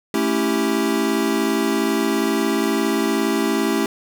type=chord; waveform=square; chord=A dominant seventh; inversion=none; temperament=equal; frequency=220 / 277.2 / 329.6 / 392 Hz; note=A3 / C#4 / E4 / G4; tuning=0 / 0 / 0 / 0 cents; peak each=-24 dBFS; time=0.14-3.86 s; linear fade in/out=2 ms; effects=none